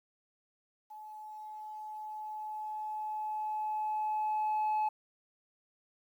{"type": "tone with level ramp", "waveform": "sine", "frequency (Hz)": 857, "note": "A5", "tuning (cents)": -46, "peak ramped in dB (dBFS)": [-45, -25], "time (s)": [0.9, 4.89], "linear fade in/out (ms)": 10, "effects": ["tanh soft clip ceiling -27 dBFS", "11-bit"]}